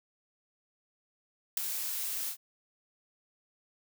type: noise with ADSR envelope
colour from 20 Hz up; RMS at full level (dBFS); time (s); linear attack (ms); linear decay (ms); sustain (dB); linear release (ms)
blue; -25; 1.57-2.37; 4; 6; -10; 84
effects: none